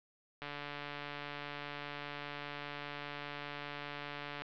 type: click train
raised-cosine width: 0.3 ms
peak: -26 dBFS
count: 581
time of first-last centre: 0.42-4.42 s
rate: 145 Hz
effects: low-pass 4000 Hz 12 dB/octave